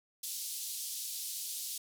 white band-pass noise, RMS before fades -40 dBFS, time 0.23-1.78 s, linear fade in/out 5 ms, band 3600 to 14000 Hz, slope 24 dB/octave, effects none

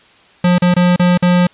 square tone with dropouts, 178 Hz, F3, 33 cents sharp, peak -9 dBFS, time 0.44-1.47 s, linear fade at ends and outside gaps 5 ms, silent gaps 0.583-0.62 / 0.741-0.764 / 0.962-0.995 / 1.176-1.224 s, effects white hiss -47 dBFS RMS until 1.53 s + resampled to 8000 Hz

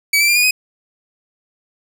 sawtooth tone with pitch steps, 2282 / 2337 / 2393 / 2450 / 2509 Hz, C#7 / D7 / D7 / D#7 / D#7, +50 / -9 / +32 / -27 / +14 cents, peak -8 dBFS, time 0.13-0.51 s, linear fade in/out 5 ms, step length 76 ms, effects none

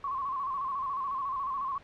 sine tone with vibrato, 1084 Hz, C#6, 39 cents flat, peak -30 dBFS, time 0.04-1.78 s, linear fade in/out 2 ms, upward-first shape square, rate 14 Hz, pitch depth 61 cents each way, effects pink hiss -55 dBFS RMS until 1.83 s + low-pass 3000 Hz 12 dB/octave

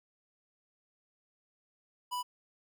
square tone, 988 Hz, B5, in tune, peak -34 dBFS, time 2.11-2.23 s, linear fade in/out 20 ms, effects none

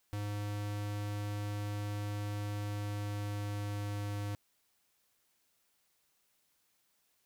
square tone with pitch glide, 103.2 to 102.43 Hz, G#2 to G#2, -10 to -23 cents, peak -36 dBFS, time 0.13-4.35 s, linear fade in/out 0 ms, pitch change -13 cents, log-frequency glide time 2.56-4.21 s, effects white hiss -75 dBFS RMS until 7.25 s

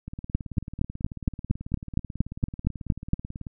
two click trains, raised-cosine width 5 ms, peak -9 / -23 dBFS, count 13 / 63, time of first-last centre 0.35-3.134 / 0.08-3.468 s, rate 4.31 / 18.3 Hz, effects none

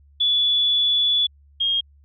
sine tone pair in turn, 3435 / 3242 Hz, A7 / G#7, -42 / -42 cents, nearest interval minor second, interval 100 cents, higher first, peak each -16 / -18 dBFS, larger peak first, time 0.2-1.27 / 1.6-1.81 s, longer first, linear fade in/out 10 ms, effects added 71 Hz sine -50 dBFS peak until 2.04 s

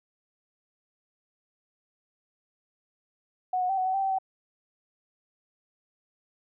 sine tone with pitch steps, 737 / 730 / 773 / 744 / 754 / 780 / 773 / 763 Hz, F#5 / F#5 / G5 / F#5 / F#5 / G5 / G5 / G5, -7 / -24 / -24 / +9 / +32 / -9 / -24 / -47 cents, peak -24 dBFS, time 3.53-4.186 s, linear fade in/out 5 ms, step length 82 ms, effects none

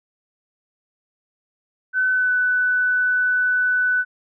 sine tone with pitch glide, 1514 to 1494.9 Hz, F#6 to F#6, +39 to +17 cents, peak -16 dBFS, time 1.93-4.05 s, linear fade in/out 50 ms, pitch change -22 cents, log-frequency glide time 2.12-2.32 s, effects none

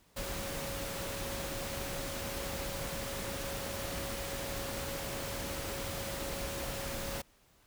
sine tone in noise, 552 Hz, C#5, 7 cents flat, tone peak -43 dBFS, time 0.16-7.22 s, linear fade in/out 10 ms, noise pink, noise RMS -39 dBFS, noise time 0.16-7.22 s, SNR -7 dB, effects pink hiss -66 dBFS RMS until 7.66 s

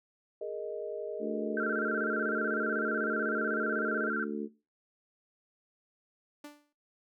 sine chord, Ab suspended second, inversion none, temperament equal, 415.3 / 466.2 / 622.3 Hz, Ab4 / Bb4 / Eb5, 0 / 0 / 0 cents, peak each -39 dBFS, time 0.41-4.09 s, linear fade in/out 5 ms
harmonic tone, 73.42 Hz, D2, in tune, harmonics 3 / 4 / 5 / 6, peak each -37 / -38 / -39 / -40 dBFS, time 1.19-4.49 s, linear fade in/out 50 ms
sine tone with vibrato, 1460 Hz, F#6, 24 cents flat, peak -31 dBFS, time 1.57-4.24 s, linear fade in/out 2 ms, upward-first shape square, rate 16 Hz, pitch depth 93 cents each way
sawtooth tone with exponential decay, 293.7 Hz, D4, in tune, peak -37 dBFS, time 6.44-6.73 s, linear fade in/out 5 ms, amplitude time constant 61 ms
effects noise-tail reverb RT60 0.3 s tail -20 dB re dry

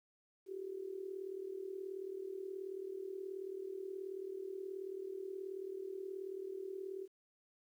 sine tone with amplitude modulation, 383.5 Hz, G4, 38 cents flat, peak -38 dBFS, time 0.46-7.08 s, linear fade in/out 50 ms, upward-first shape sine, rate 38.6 Hz, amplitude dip 75%, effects 12-bit

